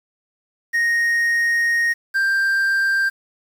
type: tone pair in turn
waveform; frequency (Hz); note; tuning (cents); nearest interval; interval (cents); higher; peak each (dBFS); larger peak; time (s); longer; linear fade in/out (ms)
triangle; 1864.7 / 1581.9; A#6 / G6; 0 / +15; minor third; 285; first; -14; neither; 0.73-1.94 / 2.14-3.1; first; 20
effects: 7-bit